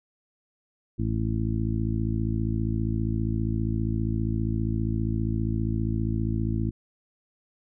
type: harmonic tone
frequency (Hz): 55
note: A1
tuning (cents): 0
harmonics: 1 / 2 / 3 / 4 / 5 / 6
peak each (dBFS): -30 / -27 / -35 / -31 / -36 / -34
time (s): 0.98-6.71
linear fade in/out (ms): 20
effects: none